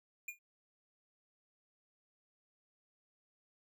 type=tone with exponential decay; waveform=square; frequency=2423 Hz; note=D#7; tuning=47 cents flat; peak=-38 dBFS; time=0.28-0.39 s; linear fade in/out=5 ms; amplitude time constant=23 ms; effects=none